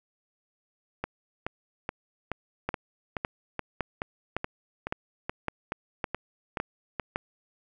two click trains, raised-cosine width 0.5 ms, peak -13 / -15 dBFS, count 9 / 15, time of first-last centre 2.69-7.159 / 1.04-6.997 s, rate 1.79 / 2.35 Hz, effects none

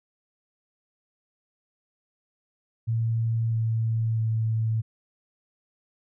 sine tone with pitch steps, 114 / 112.76 / 111.53 Hz, A#2 / A2 / A2, -38 / +43 / +24 cents, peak -22 dBFS, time 2.87-4.82 s, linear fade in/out 20 ms, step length 650 ms, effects none

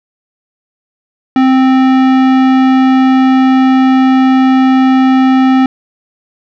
sine tone with tanh clipping, 261.6 Hz, C4, in tune, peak -7 dBFS, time 1.36-5.66 s, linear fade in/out 2 ms, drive 18 dB, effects none

